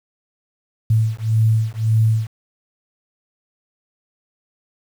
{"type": "beating tone pair", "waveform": "sine", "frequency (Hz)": [110, 111.8], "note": ["A2", "A2"], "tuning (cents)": [0, 28], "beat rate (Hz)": 1.8, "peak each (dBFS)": -17, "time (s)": [0.9, 2.27], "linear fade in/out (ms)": 5, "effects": ["7-bit"]}